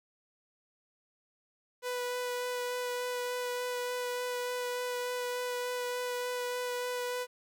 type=tone with vibrato; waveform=sawtooth; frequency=493.9 Hz; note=B4; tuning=in tune; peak=-29 dBFS; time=1.82-7.27 s; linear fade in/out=50 ms; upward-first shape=sine; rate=3.4 Hz; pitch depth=10 cents each way; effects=11-bit